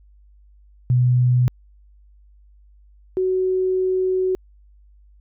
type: tone pair in turn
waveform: sine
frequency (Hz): 124.4 / 372.8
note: B2 / F#4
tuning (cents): +13 / +13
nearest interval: octave + perfect fifth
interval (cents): 1900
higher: second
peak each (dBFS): -13 / -17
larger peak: first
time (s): 0.9-1.48 / 3.17-4.35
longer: second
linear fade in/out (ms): 0
effects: added 50 Hz sine -48 dBFS peak until 5.2 s